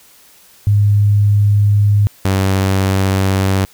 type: tone pair in turn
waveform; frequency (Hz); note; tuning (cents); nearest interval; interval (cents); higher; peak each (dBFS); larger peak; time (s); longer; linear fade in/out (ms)
sine / sawtooth; 102.8 / 96.05; G#2 / G2; -17 / -35; minor second; 118; first; -8; neither; 0.67-2.07 / 2.25-3.65; neither; 0
effects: white hiss -46 dBFS RMS until 3.73 s